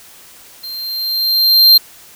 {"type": "tone with level ramp", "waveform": "square", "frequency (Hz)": 4169, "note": "C8", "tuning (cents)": -7, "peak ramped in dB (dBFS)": [-26, -3], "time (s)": [0.63, 1.78], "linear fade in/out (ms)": 10, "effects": ["white hiss -41 dBFS RMS until 2.15 s"]}